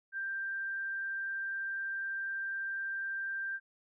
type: tone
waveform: sine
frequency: 1579 Hz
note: G6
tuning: 12 cents sharp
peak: -34 dBFS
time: 0.12-3.6 s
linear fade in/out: 50 ms
effects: none